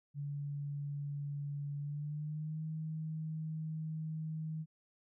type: tone with pitch glide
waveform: sine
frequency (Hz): 143.6 to 157.5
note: D3 to D#3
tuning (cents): -39 to +21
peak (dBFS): -37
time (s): 0.14-4.66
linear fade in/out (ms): 50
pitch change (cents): +160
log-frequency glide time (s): 1.77-2.63
effects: none